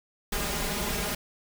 pink noise with comb filter, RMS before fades -30 dBFS, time 0.32-1.15 s, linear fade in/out 5 ms, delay 4.9 ms, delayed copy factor +1, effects none

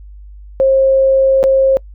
sine tone with dropouts, 535 Hz, C5, 38 cents sharp, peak -7 dBFS, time 0.6-1.77 s, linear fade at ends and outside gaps 0 ms, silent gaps 1.43-1.439 s, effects noise-tail reverb RT60 0.1 s tail -25 dB re dry + added 50 Hz sine -32 dBFS peak until 1.94 s

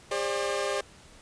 sawtooth tone cluster, 404 / 535 / 595 Hz, G#4 / C5 / D5, -48 / +38 / +22 cents, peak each -28 dBFS, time 0.11-0.81 s, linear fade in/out 5 ms, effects pink hiss -53 dBFS RMS until 1.21 s + resampled to 22050 Hz

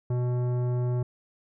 triangle tone with tanh clipping, 123.4 Hz, B2, 1 cent flat, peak -26 dBFS, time 0.1-1.03 s, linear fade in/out 5 ms, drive 18 dB, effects none

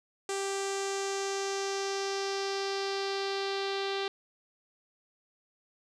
sawtooth tone with low-pass filter sweep, 392.6 Hz, G4, 3 cents sharp, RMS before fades -33 dBFS, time 0.29-4.08 s, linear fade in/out 2 ms, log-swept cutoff 7800 to 3900 Hz, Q 3, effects none

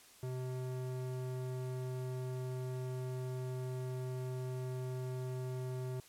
square tone with band-pass filter, 127.7 Hz, C3, 42 cents flat, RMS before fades -40 dBFS, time 0.23-6 s, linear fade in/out 0 ms, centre 280 Hz, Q 0.68, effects white hiss -60 dBFS RMS until 6.08 s + low-pass 12000 Hz 12 dB/octave

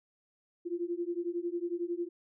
sine beating tone pair, 341 / 352 Hz, F4 / F4, -41 / +14 cents, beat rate 11 Hz, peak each -35 / -35 dBFS, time 0.65-2.09 s, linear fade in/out 20 ms, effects none

